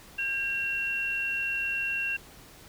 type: tone pair together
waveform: sine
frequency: 1605 / 2734 Hz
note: G6 / F7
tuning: +40 / -37 cents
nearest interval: major sixth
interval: 923 cents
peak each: -34 / -28 dBFS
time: 0.18-2.17 s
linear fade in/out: 10 ms
effects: pink hiss -51 dBFS RMS until 2.68 s